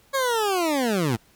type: linear sweep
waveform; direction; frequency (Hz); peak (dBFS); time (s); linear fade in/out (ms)
20% pulse; down; 554.4 to 103.9; -16; 0.13-1.17; 20
effects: pink hiss -58 dBFS RMS until 1.35 s